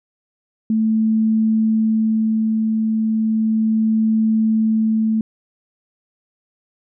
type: tone with tremolo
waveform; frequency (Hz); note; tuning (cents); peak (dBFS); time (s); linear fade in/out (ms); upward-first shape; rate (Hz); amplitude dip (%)
sine; 220.2; A3; +2; -13; 0.7-5.21; 2; sine; 0.35; 25
effects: none